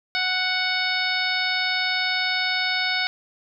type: harmonic tone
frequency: 740 Hz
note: F#5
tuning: in tune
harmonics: 1 / 2 / 3 / 4 / 5 / 6 / 7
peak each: -31 / -27 / -26 / -34 / -28 / -30 / -32 dBFS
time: 0.15-3.07 s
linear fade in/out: 0 ms
effects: none